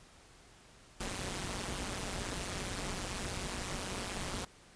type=noise with amplitude modulation; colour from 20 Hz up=pink; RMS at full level=-35 dBFS; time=1-4.45 s; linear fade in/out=5 ms; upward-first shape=sine; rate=188 Hz; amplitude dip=90%; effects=pink hiss -59 dBFS RMS until 4.75 s + resampled to 22050 Hz